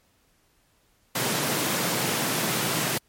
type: high-pass noise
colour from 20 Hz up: pink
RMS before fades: -26 dBFS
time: 1.15-2.98 s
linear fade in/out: 5 ms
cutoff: 120 Hz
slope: 48 dB/octave
effects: pink hiss -65 dBFS RMS until 3.08 s + MP3 64 kbps